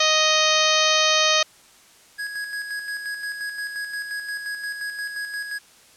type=harmonic tone; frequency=623 Hz; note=D#5; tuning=2 cents sharp; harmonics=1 / 2 / 3 / 4 / 5 / 6 / 7 / 8 / 9 / 10; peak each=-24 / -24 / -26 / -25 / -24 / -24 / -26 / -30 / -30 / -27 dBFS; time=0-1.43 s; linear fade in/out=5 ms
type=tone with tremolo; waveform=square; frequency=1661.2 Hz; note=G#6; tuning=in tune; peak=-27 dBFS; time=2.18-5.59 s; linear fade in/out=20 ms; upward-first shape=square; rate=5.7 Hz; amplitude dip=45%
effects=white hiss -52 dBFS RMS until 5.96 s + low-pass 10000 Hz 12 dB/octave